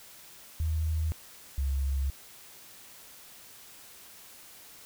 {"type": "tone pair in turn", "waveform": "sine", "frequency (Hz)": [79.2, 68.28], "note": ["D#2", "C#2"], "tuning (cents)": [31, -26], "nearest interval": "minor third", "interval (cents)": 257, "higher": "first", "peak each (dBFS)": [-26, -26], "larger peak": "neither", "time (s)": [[0.6, 1.12], [1.58, 2.1]], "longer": "neither", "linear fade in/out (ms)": 0, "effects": ["white hiss -51 dBFS RMS until 4.85 s"]}